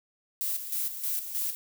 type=noise with tremolo; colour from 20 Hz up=violet; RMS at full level=-30 dBFS; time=0.41-1.55 s; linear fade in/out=0 ms; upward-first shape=square; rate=3.2 Hz; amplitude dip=60%; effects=none